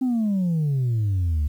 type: exponential sweep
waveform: sine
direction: down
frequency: 264.7 to 71 Hz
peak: -17 dBFS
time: 0.01-1.48 s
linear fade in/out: 10 ms
effects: tanh soft clip ceiling -18 dBFS + 9-bit